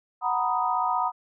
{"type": "chord", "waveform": "sine", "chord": "B major seventh", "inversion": "second", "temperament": "equal", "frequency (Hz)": [740, 932.3, 987.8, 1244.5], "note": ["F#5", "A#5", "B5", "D#6"], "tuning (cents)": [0, 0, 0, 0], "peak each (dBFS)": -28, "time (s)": [0.21, 1.12], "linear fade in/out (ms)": 50, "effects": []}